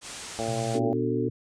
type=low-pass noise; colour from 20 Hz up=white; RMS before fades=-40 dBFS; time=0.01-0.8 s; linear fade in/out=50 ms; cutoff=9200 Hz; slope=48 dB/octave
type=harmonic tone; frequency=113.4 Hz; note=A#2; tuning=47 cents flat; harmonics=1 / 2 / 3 / 4 / 5 / 6 / 7; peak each=-39 / -36 / -37 / -35 / -34 / -33 / -36 dBFS; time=0.39-0.93 s; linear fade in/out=0 ms
type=tone with pitch glide; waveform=sine; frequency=123.8 to 120.28 Hz; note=B2 to B2; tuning=+5 to -45 cents; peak=-31 dBFS; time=0.48-1.3 s; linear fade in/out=5 ms; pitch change=-50 cents; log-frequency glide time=0.59-0.83 s
type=chord; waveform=sine; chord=B minor seventh; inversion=none; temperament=just; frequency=246.9 / 296.3 / 370.4 / 444.5 Hz; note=B3 / D4 / F#4 / A4; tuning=0 / +15 / +2 / +18 cents; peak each=-30 dBFS; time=0.74-1.29 s; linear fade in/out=10 ms
effects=none